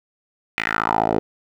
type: tone with band-pass filter sweep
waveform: 10% pulse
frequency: 54.9 Hz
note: A1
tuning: 3 cents flat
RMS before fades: -21 dBFS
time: 0.58-1.19 s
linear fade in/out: 0 ms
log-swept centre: 2300 to 470 Hz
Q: 3.7
effects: none